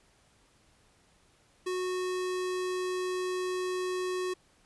square tone, 366.9 Hz, F#4, 15 cents flat, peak -31 dBFS, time 1.66-4.34 s, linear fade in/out 10 ms, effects pink hiss -65 dBFS RMS until 4.65 s + resampled to 24000 Hz

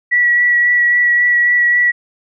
sine tone with vibrato, 1938 Hz, B6, 33 cents flat, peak -9 dBFS, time 0.11-1.92 s, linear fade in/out 20 ms, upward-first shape sine, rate 3.7 Hz, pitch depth 13 cents each way, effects none

